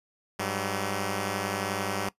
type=tone pair together; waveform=5% pulse; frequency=100.9 / 190.47 Hz; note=G#2 / G3; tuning=-49 / -50 cents; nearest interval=major seventh; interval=1099 cents; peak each=-20 / -20 dBFS; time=0.39-2.09 s; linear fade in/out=5 ms; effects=noise-tail reverb RT60 0.1 s tail -19 dB re dry + resampled to 32000 Hz